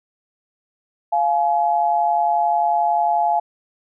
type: tone pair together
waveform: sine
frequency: 695.8 / 847 Hz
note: F5 / G#5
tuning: -7 / +34 cents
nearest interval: minor third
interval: 341 cents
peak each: -18 dBFS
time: 1.12-3.4 s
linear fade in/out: 10 ms
effects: none